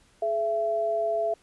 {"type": "tone pair together", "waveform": "sine", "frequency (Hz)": [423.9, 670], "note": ["G#4", "E5"], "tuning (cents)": [35, 28], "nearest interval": "minor sixth", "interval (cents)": 793, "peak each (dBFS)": [-31, -24], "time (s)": [0.22, 1.34], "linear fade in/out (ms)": 5, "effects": ["pink hiss -61 dBFS RMS until 1.42 s", "resampled to 24000 Hz"]}